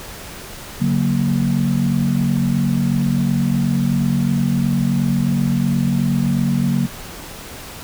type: chord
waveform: sine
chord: F# major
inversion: second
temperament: equal with one note detuned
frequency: 142.08 / 185 / 233.1 Hz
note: C#3 / F#3 / A#3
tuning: +43 / 0 / 0 cents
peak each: -19 dBFS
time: 0.8-6.87 s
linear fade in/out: 20 ms
effects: pink hiss -34 dBFS RMS until 7.83 s